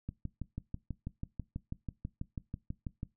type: click train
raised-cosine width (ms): 5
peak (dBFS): -25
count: 19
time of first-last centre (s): 0.09-3.031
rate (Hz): 6.12
effects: noise-tail reverb RT60 0.2 s tail -20 dB re dry